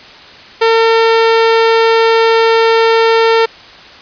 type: tone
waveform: sawtooth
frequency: 453.2 Hz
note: A#4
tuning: 49 cents flat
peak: -3 dBFS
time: 0.61-3.46 s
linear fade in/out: 10 ms
effects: white hiss -35 dBFS RMS until 4.01 s + resampled to 11025 Hz